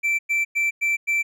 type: tone bursts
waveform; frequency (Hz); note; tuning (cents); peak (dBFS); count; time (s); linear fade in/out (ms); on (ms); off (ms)
triangle; 2337; D7; -9; -17; 5; 0.03-1.23; 20; 160; 100
effects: none